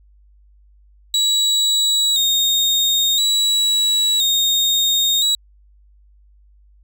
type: tone with vibrato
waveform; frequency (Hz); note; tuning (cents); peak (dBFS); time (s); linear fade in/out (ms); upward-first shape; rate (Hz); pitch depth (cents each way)
35% pulse; 3800; A#7; +33; -13; 1.14-5.35; 2; square; 0.49; 45
effects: added 50 Hz sine -48 dBFS peak until 6.83 s